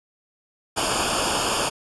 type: noise with comb filter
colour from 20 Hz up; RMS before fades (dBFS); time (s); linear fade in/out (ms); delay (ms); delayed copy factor
pink; -23; 0.76-1.7; 20; 0.5; -0.85
effects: resampled to 24000 Hz